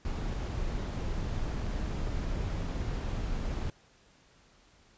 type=noise; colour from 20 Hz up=brown; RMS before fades=-33 dBFS; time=0.05-3.7 s; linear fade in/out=2 ms; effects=pink hiss -62 dBFS RMS until 4.97 s + resampled to 16000 Hz